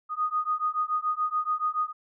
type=beating tone pair; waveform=sine; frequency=1236 / 1243 Hz; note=D#6 / D#6; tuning=-12 / -2 cents; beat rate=7 Hz; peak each=-28 dBFS; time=0.09-1.93 s; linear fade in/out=50 ms; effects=none